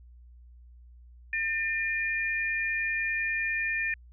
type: tone pair together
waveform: sine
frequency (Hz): 1802.5 / 2411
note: A6 / D7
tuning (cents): +41 / +45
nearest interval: perfect fourth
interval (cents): 504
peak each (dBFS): -29 / -30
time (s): 1.33-3.94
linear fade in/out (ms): 2
effects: added 60 Hz sine -49 dBFS peak until 4.12 s